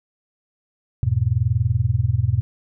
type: chord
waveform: sine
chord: E major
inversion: none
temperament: just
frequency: 82.41 / 103.01 / 123.61 Hz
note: E2 / G#2 / B2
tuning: 0 / -14 / +2 cents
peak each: -24 / -20 / -20 dBFS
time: 1.03-2.41 s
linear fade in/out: 0 ms
effects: none

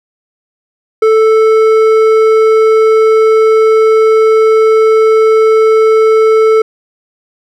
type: tone with hard clipping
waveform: sine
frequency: 440 Hz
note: A4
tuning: in tune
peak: -6 dBFS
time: 1.02-6.62 s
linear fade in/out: 5 ms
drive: 8 dB
effects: none

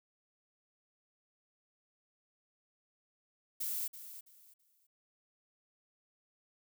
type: noise with echo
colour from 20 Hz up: violet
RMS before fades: -37 dBFS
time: 3.6-3.88 s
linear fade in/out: 10 ms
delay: 330 ms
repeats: 3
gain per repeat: -12 dB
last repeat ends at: 4.87 s
effects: none

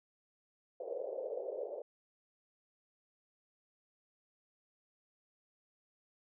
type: band-pass noise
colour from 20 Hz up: white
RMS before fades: -41 dBFS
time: 0.8-1.82 s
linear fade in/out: 5 ms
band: 440 to 580 Hz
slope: 48 dB/octave
effects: none

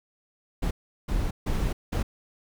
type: noise bursts at uneven times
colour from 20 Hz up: brown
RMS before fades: -26 dBFS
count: 4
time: 0.62-0.71 / 1.08-1.31 / 1.46-1.73 / 1.92-2.03 s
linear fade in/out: 10 ms
effects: none

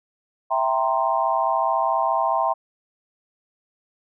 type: chord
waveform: sine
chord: C dominant seventh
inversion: first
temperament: equal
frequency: 659.3 / 784 / 932.3 / 1046.5 Hz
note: E5 / G5 / Bb5 / C6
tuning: 0 / 0 / 0 / 0 cents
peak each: -24 dBFS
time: 0.5-2.54 s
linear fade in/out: 20 ms
effects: none

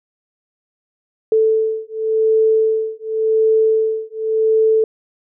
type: beating tone pair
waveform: sine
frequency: 440 / 440.9 Hz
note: A4 / A4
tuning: 0 / +4 cents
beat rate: 0.9 Hz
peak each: -16 dBFS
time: 1.32-4.84 s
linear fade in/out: 2 ms
effects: none

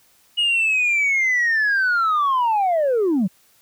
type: linear sweep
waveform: sine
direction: down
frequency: 2900 to 168.4 Hz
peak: -14 dBFS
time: 0.37-3.28 s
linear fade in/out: 20 ms
effects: tanh soft clip ceiling -14 dBFS + white hiss -57 dBFS RMS until 3.61 s

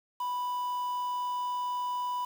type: tone with quantisation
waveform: triangle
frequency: 987.8 Hz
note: B5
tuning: in tune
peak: -28 dBFS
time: 0.2-2.25 s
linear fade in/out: 5 ms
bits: 8
effects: none

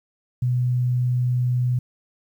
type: tone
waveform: sine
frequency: 124.3 Hz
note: B2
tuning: 12 cents sharp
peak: -18 dBFS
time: 0.42-1.79 s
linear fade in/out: 5 ms
effects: 9-bit

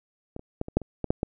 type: clicks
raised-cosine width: 2 ms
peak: -21 / -29 / -14 / -23 / -7 / -25 / -15 / -8 / -12 dBFS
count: 9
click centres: 0.364 / 0.394 / 0.614 / 0.684 / 0.77 / 0.817 / 1.043 / 1.105 / 1.231 s
effects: none

